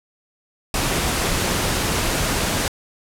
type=noise; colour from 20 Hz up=pink; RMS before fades=-21 dBFS; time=0.74-2.68 s; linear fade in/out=2 ms; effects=low-pass 12000 Hz 12 dB/octave